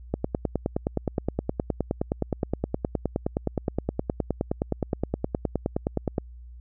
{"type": "click train", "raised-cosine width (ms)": 2, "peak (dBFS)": -11, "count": 59, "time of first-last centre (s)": [0.14, 6.182], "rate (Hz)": 9.6, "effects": ["added 60 Hz sine -41 dBFS peak until 6.6 s"]}